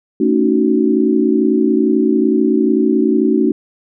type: chord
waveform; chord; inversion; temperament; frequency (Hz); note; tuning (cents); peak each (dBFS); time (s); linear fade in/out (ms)
sine; D# half-diminished seventh; second; just; 224 / 280 / 311.1 / 373.4; A3 / C#4 / D#4 / F#4; +31 / +18 / 0 / +16; -16; 0.2-3.52; 5
effects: none